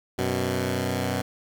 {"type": "tone pair together", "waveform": "10% pulse", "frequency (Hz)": [93.8, 125.21], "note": ["F#2", "B2"], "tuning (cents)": [24, 24], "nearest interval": "perfect fourth", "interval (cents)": 500, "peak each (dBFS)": -19, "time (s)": [0.18, 1.22], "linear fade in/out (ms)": 10, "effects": []}